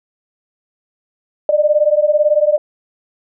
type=beating tone pair; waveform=sine; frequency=591 / 609 Hz; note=D5 / D#5; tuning=+11 / -37 cents; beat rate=18 Hz; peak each=-13 dBFS; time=1.49-2.58 s; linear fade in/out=2 ms; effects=none